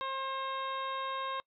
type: harmonic tone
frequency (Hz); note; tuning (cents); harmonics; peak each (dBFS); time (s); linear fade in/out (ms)
534; C5; +35; 1 / 2 / 3 / 4 / 5 / 6 / 7; -42 / -35 / -46 / -49 / -50 / -50 / -45; 0.01-1.4; 0
effects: noise-tail reverb RT60 0.1 s tail -24 dB re dry